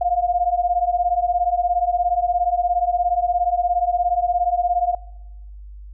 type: beating tone pair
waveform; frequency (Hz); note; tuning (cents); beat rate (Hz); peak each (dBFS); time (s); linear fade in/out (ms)
sine; 698.5 / 715.5; F5 / F5; 0 / +42; 17; -20; 0.01-4.95; 5
effects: noise-tail reverb RT60 1.0 s tail -23 dB re dry + added 50 Hz sine -35 dBFS peak until 5.93 s